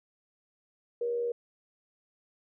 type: tone with frequency modulation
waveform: sine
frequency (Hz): 475.7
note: A#4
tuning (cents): +35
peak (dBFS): -28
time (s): 1.01-1.32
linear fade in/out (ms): 5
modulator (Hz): 81.3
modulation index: 0.29
effects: none